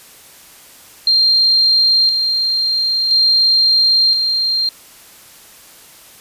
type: tone with tremolo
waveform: sine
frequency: 4186 Hz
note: C8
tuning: in tune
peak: -9 dBFS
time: 1.07-4.69 s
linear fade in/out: 2 ms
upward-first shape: square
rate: 0.49 Hz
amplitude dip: 40%
effects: white hiss -42 dBFS RMS until 6.2 s + resampled to 32000 Hz